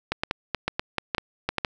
clicks, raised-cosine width 0.3 ms, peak -8 dBFS, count 12, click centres 0.12 / 0.235 / 0.311 / 0.547 / 0.68 / 0.795 / 0.983 / 1.148 / 1.182 / 1.49 / 1.583 / 1.648 s, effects none

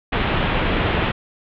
pink low-pass noise, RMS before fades -20 dBFS, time 0.12-1.12 s, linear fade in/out 10 ms, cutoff 3400 Hz, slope 48 dB/octave, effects none

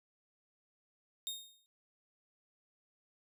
sawtooth tone with exponential decay, 3700 Hz, A#7, 14 cents flat, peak -32 dBFS, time 1.27-1.66 s, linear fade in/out 0 ms, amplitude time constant 84 ms, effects none

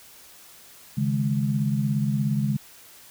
sine chord, C# suspended second, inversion none, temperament equal, 138.59 / 155.56 / 207.7 Hz, C#3 / D#3 / G#3, 0 / 0 / 0 cents, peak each -24 / -29 / -25 dBFS, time 0.97-2.57 s, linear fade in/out 10 ms, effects white hiss -49 dBFS RMS until 3.1 s

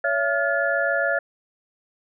sine tone cluster, 562 / 669 / 1415 / 1720 Hz, C#5 / E5 / F6 / A6, +24 / +25 / +22 / -40 cents, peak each -25 dBFS, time 0.04-1.19 s, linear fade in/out 5 ms, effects none

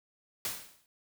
white noise with exponential decay, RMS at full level -32 dBFS, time 0.45-0.86 s, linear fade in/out 1 ms, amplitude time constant 87 ms, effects none

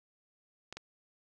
clicks, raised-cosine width 0.2 ms, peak -25 dBFS, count 2, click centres 0.726 / 0.77 s, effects none

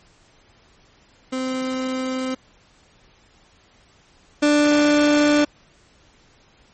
30% pulse tone pair in turn, 259.2 / 294.9 Hz, C4 / D4, -16 / +7 cents, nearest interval major second, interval 223 cents, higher second, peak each -20 / -11 dBFS, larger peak second, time 1.32-2.35 / 4.42-5.45 s, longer neither, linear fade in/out 10 ms, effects pink hiss -55 dBFS RMS until 6.73 s + MP3 32 kbps

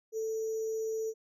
sine tone with sample-and-hold, 442.2 Hz, A4, 9 cents sharp, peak -31 dBFS, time 0.12-1.14 s, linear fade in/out 50 ms, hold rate 6300 Hz, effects low-pass 12000 Hz 12 dB/octave

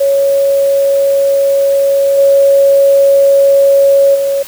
sine tone with level steps, 554.4 Hz, C#5, in tune, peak -7 / -4 / -10 dBFS, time 0-4.43 s, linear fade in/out 10 ms, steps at 2.17 / 4.14 s, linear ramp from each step 20 ms, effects white hiss -30 dBFS RMS until 4.47 s

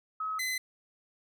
sine / sawtooth tone pair in turn, 1279 / 2030 Hz, D#6 / B6, +47 / +47 cents, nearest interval minor sixth, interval 800 cents, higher second, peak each -31 / -27 dBFS, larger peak second, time 0.2-0.39 / 0.39-0.58 s, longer neither, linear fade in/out 5 ms, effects none

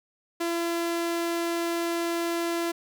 sawtooth tone, 338.8 Hz, E4, 48 cents sharp, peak -22 dBFS, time 0.4-2.72 s, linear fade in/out 10 ms, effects none

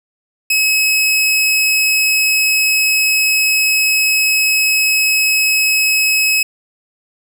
sawtooth tone, 2565 Hz, E7, 48 cents flat, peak -8 dBFS, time 0.5-6.43 s, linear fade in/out 5 ms, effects none

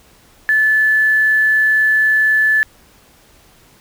sine tone with quantisation, 1738 Hz, A6, 22 cents flat, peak -10 dBFS, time 0.49-2.63 s, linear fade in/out 0 ms, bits 6, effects pink hiss -49 dBFS RMS until 3.8 s

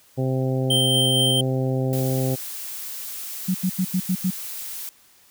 harmonic tone, 130.81 Hz, C3, in tune, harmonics 1 / 2 / 3 / 4 / 5 / 6, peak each -22 / -27 / -29 / -29 / -37 / -38 dBFS, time 0.17-2.36 s, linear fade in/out 20 ms
square tone with tremolo, 3136 Hz, G7, in tune, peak -18 dBFS, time 0.7-1.41 s, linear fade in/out 5 ms, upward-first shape triangle, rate 4.3 Hz, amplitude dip 25%
blue noise, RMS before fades -33 dBFS, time 1.93-4.89 s, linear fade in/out 0 ms
sine tone bursts, 185 Hz, F#3, in tune, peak -18 dBFS, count 6, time 3.48-4.306 s, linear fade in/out 10 ms, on 66 ms, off 86 ms
effects white hiss -55 dBFS RMS until 5.3 s

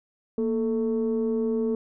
sine tone pair together, 233.1 / 440 Hz, A#3 / A4, 0 / 0 cents, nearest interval major seventh, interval 1100 cents, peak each -24 dBFS, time 0.38-1.75 s, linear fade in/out 2 ms, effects tanh soft clip ceiling -18 dBFS

